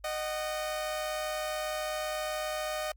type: tone pair together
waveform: sawtooth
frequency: 615.4 / 748 Hz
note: D#5 / F#5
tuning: -19 / +19 cents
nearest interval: minor third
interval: 338 cents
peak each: -29 / -35 dBFS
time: 0.04-2.92 s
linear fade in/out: 5 ms
effects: added 50 Hz sine -53 dBFS peak until 2.96 s + Opus 48 kbps